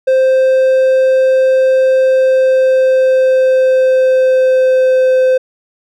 triangle tone with pitch glide, 523 to 516.1 Hz, C5 to C5, -1 to -24 cents, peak -5 dBFS, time 0.07-5.38 s, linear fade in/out 10 ms, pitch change -23 cents, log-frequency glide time 1.99-5.22 s, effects none

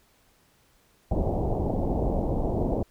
pink low-pass noise, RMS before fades -26 dBFS, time 1.11-2.83 s, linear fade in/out 5 ms, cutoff 810 Hz, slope 48 dB/octave, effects pink hiss -63 dBFS RMS until 2.9 s

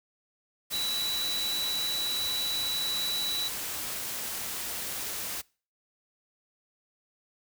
sine tone in noise, 3936 Hz, B7, 7 cents flat, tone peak -29 dBFS, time 0.72-3.49 s, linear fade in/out 20 ms, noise white, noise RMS -35 dBFS, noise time 0.7-5.42 s, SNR +3 dB, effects noise-tail reverb RT60 0.4 s tail -25 dB re dry

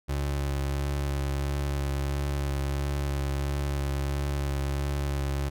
30% pulse tone with vibrato, 70 Hz, C#2, 18 cents sharp, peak -24 dBFS, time 0.08-5.5 s, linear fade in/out 20 ms, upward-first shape triangle, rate 1.5 Hz, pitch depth 21 cents each way, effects none

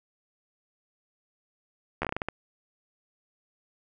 slowing click train, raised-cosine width 0.5 ms, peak -14 dBFS, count 9, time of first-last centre 2.02-2.286 s, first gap 12 ms, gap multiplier 1.28, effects none

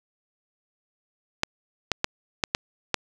clicks, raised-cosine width 0.2 ms, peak -4 dBFS, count 6, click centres 1.434 / 1.917 / 2.044 / 2.438 / 2.549 / 2.943 s, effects none

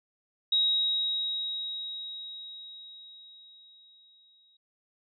sine tone with exponential decay, 3805 Hz, A#7, 35 cents sharp, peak -21 dBFS, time 0.52-4.57 s, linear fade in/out 5 ms, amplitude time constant 880 ms, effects none

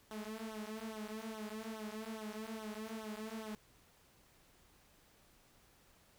sawtooth tone with flanger, 217.8 Hz, A3, 17 cents flat, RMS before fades -45 dBFS, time 0.11-3.55 s, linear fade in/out 0 ms, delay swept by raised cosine 0.41 to 6.01 ms, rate 2.4 Hz, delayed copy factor -1, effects pink hiss -67 dBFS RMS until 6.18 s

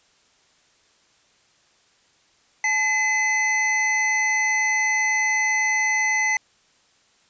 square tone pair together, 858 / 2032 Hz, A5 / B6, -44 / +49 cents, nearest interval octave + minor third, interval 1493 cents, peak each -28 / -20 dBFS, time 2.64-6.37 s, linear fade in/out 2 ms, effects white hiss -60 dBFS RMS until 7.29 s + resampled to 16000 Hz

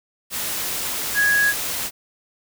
sine tone in noise, 1661.2 Hz, G#6, in tune, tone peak -15 dBFS, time 1.14-1.54 s, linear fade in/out 50 ms, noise white, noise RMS -26 dBFS, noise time 0.3-1.91 s, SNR +8 dB, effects none

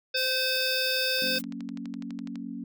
harmonic tone, 517 Hz, C5, 21 cents flat, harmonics 1 / 3 / 5 / 7 / 9 / 10, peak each -32 / -32 / -32 / -32 / -32 / -32 dBFS, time 0.14-1.39 s, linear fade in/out 10 ms
blue noise, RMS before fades -38 dBFS, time 0.16-1.42 s, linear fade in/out 20 ms
click train, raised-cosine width 0.2 ms, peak -28 dBFS, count 15, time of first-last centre 1.19-2.357 s, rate 12 Hz
sine chord, F# major, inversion none, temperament equal, 185 / 233.1 / 277.2 Hz, F#3 / A#3 / C#4, 0 / 0 / 0 cents, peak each -41 / -37 / -38 dBFS, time 1.22-2.64 s, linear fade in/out 2 ms
effects none

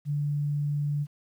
sine tone, 145.9 Hz, D3, 11 cents flat, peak -25 dBFS, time 0.05-1.07 s, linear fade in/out 50 ms, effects 10-bit

